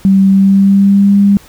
sine tone with pitch glide, 193.6 to 200.5 Hz, G3 to G3, -21 to +39 cents, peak -4 dBFS, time 0.05-1.37 s, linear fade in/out 0 ms, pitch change +60 cents, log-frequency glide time 0.28-1.17 s, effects pink hiss -40 dBFS RMS until 1.48 s

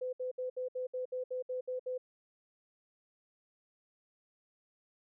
sine tone bursts, 507 Hz, B4, 45 cents sharp, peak -34 dBFS, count 11, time 0.01-1.98 s, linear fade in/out 10 ms, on 120 ms, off 65 ms, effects none

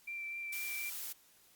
sine tone with vibrato, 2349 Hz, D7, in tune, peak -39 dBFS, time 0.07-0.9 s, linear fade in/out 10 ms, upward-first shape triangle, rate 4 Hz, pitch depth 14 cents each way
blue noise, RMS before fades -42 dBFS, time 0.52-1.13 s, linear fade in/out 10 ms
effects white hiss -65 dBFS RMS until 1.55 s + Opus 48 kbps

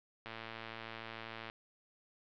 click train, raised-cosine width 0.3 ms, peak -28 dBFS, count 141, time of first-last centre 0.26-1.499 s, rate 113 Hz, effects low-pass 4000 Hz 12 dB/octave

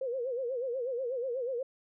sine tone with vibrato, 502 Hz, B4, 28 cents sharp, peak -31 dBFS, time 0.01-1.63 s, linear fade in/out 5 ms, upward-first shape sine, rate 8.2 Hz, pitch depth 130 cents each way, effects none

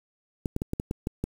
clicks, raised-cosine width 3 ms, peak -15 dBFS, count 8, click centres 0.458 / 0.564 / 0.619 / 0.734 / 0.799 / 0.911 / 1.071 / 1.24 s, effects 7-bit

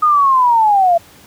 sine linear sweep, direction down, 1246 to 666 Hz, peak -8 dBFS, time 0.02-0.98 s, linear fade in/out 10 ms, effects pink hiss -43 dBFS RMS until 1.26 s + high-pass 80 Hz 12 dB/octave

